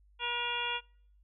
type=harmonic tone with a mistuned harmonic; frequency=480.2 Hz; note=B4; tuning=49 cents flat; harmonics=1 / 2 / 3 / 4 / 5 / 6 / 7; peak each=-45 / -37 / -40 / -45 / -39 / -36 / -39 dBFS; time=0.19-0.81 s; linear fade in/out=50 ms; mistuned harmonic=6; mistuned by=-51 cents; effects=noise-tail reverb RT60 0.6 s tail -26 dB re dry + added 50 Hz sine -60 dBFS peak until 1.23 s